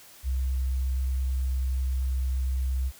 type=tone; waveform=sine; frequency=64.9 Hz; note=C2; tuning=13 cents flat; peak=-24 dBFS; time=0.23-2.92 s; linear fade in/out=50 ms; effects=white hiss -51 dBFS RMS until 2.99 s